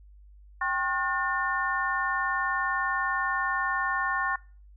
harmonic tone with a mistuned harmonic, 360 Hz, F#4, 47 cents flat, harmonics 2 / 3 / 4 / 5, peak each -34 / -29 / -32 / -30 dBFS, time 0.61-4.36 s, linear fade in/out 5 ms, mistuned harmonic 2, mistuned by +140 cents, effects noise-tail reverb RT60 0.4 s tail -23 dB re dry + added 50 Hz sine -49 dBFS peak until 4.76 s

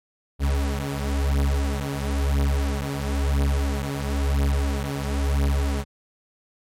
40% pulse beating tone pair, 69.3 / 70.29 Hz, C#2 / C#2, 0 / +25 cents, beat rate 0.99 Hz, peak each -23 dBFS, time 0.39-5.85 s, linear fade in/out 50 ms, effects MP3 64 kbps

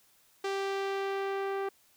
sawtooth tone with low-pass filter sweep, 392 Hz, G4, in tune, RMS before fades -33 dBFS, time 0.44-1.69 s, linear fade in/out 5 ms, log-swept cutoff 6000 to 1700 Hz, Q 0.74, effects white hiss -65 dBFS RMS until 1.96 s

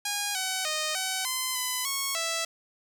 5% pulse tone with pitch steps, 818 / 754 / 618 / 756 / 1029 / 1008 / 1100 / 660 Hz, G#5 / F#5 / D#5 / F#5 / C6 / B5 / C#6 / E5, -26 / +32 / -12 / +37 / -29 / +35 / -14 / +2 cents, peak -16 dBFS, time 0.05-2.45 s, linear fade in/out 5 ms, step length 300 ms, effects none

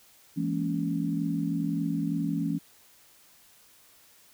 sine chord, A# half-diminished seventh, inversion second, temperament just, 167.82 / 209.8 / 233.1 / 279.7 Hz, E3 / G#3 / A#3 / C#4, +31 / +18 / 0 / +16 cents, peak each -30 / -34 / -35 / -30 dBFS, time 0.36-2.59 s, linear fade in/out 20 ms, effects white hiss -58 dBFS RMS until 4.33 s

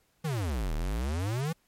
square exponential two-way sweep, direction down then up, 170.2 to 36.52 to 170 Hz, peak -29 dBFS, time 0.24-1.53 s, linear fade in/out 10 ms, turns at 0.74 s, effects pink hiss -70 dBFS RMS until 1.67 s + MP3 64 kbps

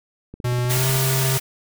click train, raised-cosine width 3 ms, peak -23 dBFS, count 11, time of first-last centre 0.34-0.957 s, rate 16.2 Hz
square tone with pitch glide, 122.8 to 132.38 Hz, B2 to C3, -9 to +21 cents, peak -20 dBFS, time 0.44-1.38 s, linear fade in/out 10 ms, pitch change +130 cents, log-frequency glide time 0.66-0.88 s
white noise, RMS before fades -24 dBFS, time 0.69-1.4 s, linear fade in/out 20 ms
effects none

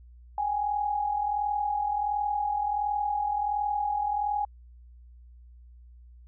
sine tone pair together, 789.2 / 830.6 Hz, G5 / G#5, +11 / 0 cents, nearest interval minor second, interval 89 cents, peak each -33 / -26 dBFS, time 0.38-4.45 s, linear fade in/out 2 ms, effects added 60 Hz sine -48 dBFS peak until 6.27 s

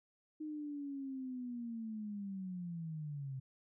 sine linear sweep, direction down, 310 to 129.9 Hz, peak -40 dBFS, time 0.4-3.4 s, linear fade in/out 10 ms, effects none

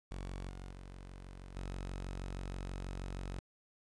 sawtooth tone with level steps, 46.25 Hz, F#1, in tune, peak -37 / -41 / -44 / -36 dBFS, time 0.11-3.39 s, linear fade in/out 0 ms, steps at 0.49 / 0.71 / 1.56 s, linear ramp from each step 2 ms, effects resampled to 22050 Hz + 11-bit

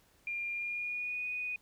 sine tone with pitch glide, 2400 to 2479 Hz, D7 to D#7, +37 to -7 cents, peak -34 dBFS, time 0.27-1.56 s, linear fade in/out 2 ms, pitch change +56 cents, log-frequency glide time 0.54-1.24 s, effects pink hiss -67 dBFS RMS until 1.61 s

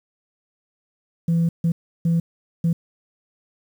sine tone bursts at uneven times, 167.3 Hz, E3, 26 cents sharp, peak -14 dBFS, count 4, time 1.28-1.49 / 1.64-1.72 / 2.05-2.2 / 2.64-2.73 s, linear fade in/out 5 ms, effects tanh soft clip ceiling -14 dBFS + 8-bit

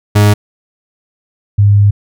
40% pulse / sine tone pair in turn, 103.83 / 101.87 Hz, G#2 / G#2, 0 / -33 cents, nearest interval unison, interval 33 cents, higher first, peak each -4 dBFS, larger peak neither, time 0.15-0.34 / 1.58-1.91 s, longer second, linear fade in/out 10 ms, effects none

